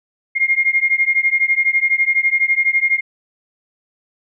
sine beating tone pair, 2124 / 2136 Hz, C7 / C7, +25 / +35 cents, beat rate 12 Hz, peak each -16 dBFS, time 0.35-3.01 s, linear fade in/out 20 ms, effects none

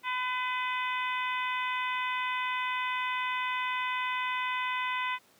harmonic tone, 504 Hz, B4, 35 cents sharp, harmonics 2 / 3 / 4 / 5 / 6 / 7, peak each -32 / -39 / -35 / -37 / -43 / -44 dBFS, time 0.03-5.19 s, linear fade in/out 50 ms, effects pink hiss -62 dBFS RMS until 5.39 s + high-pass 200 Hz 12 dB/octave

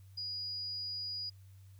sine tone, 4900 Hz, D#8, 27 cents flat, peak -37 dBFS, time 0.17-1.3 s, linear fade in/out 10 ms, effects added 96 Hz sine -53 dBFS peak until 1.79 s + white hiss -71 dBFS RMS until 1.79 s

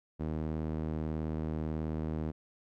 sawtooth tone with band-pass filter, 78.4 Hz, D#2, 14 cents sharp, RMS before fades -35 dBFS, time 0.19-2.32 s, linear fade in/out 20 ms, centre 250 Hz, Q 0.78, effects none

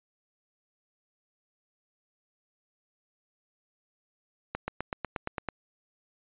accelerating click train, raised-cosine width 0.5 ms, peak -16 dBFS, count 9, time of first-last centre 4.55-5.487 s, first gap 130 ms, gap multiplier 0.97, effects resampled to 8000 Hz

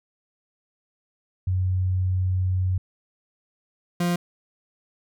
sine / 40% pulse tone pair in turn, 92.5 / 174.62 Hz, F#2 / F3, 0 / 0 cents, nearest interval major seventh, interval 1100 cents, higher second, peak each -20 dBFS, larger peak neither, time 1.47-2.78 / 4-4.16 s, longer first, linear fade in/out 5 ms, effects none

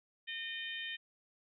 harmonic tone with a mistuned harmonic, 610 Hz, D#5, 34 cents flat, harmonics 3 / 4 / 5 / 6, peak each -43 / -46 / -43 / -47 dBFS, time 0.27-0.97 s, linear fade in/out 20 ms, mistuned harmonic 5, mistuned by +19 cents, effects none

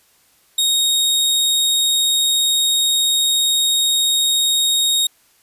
sawtooth tone, 3743 Hz, A#7, 6 cents sharp, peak -11 dBFS, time 0.58-5.07 s, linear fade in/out 5 ms, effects white hiss -56 dBFS RMS until 5.42 s + resampled to 32000 Hz

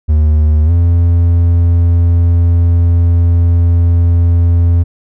triangle tone with pitch glide, 76.7 to 85.6 Hz, D#2 to F2, -24 to -34 cents, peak -4 dBFS, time 0.08-4.84 s, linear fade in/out 20 ms, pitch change +190 cents, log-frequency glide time 0.65-0.71 s, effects none

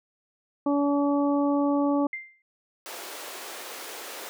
harmonic tone, 285.4 Hz, D4, 49 cents flat, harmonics 1 / 2 / 3 / 4, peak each -22 / -28 / -32 / -34 dBFS, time 0.66-2.07 s, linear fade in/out 5 ms
sine tone with exponential decay, 2093 Hz, C7, in tune, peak -28 dBFS, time 2.13-2.42 s, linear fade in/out 2 ms, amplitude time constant 62 ms
pink high-pass noise, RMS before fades -39 dBFS, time 2.86-4.29 s, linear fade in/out 0 ms, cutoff 380 Hz, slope 24 dB/octave
effects none

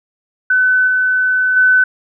sine tone with level steps, 1509 Hz, F#6, 34 cents sharp, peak -9 / -11 / -7 dBFS, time 0.5-1.84 s, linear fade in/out 5 ms, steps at 0.87 / 1.56 s, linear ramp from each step 10 ms, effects none

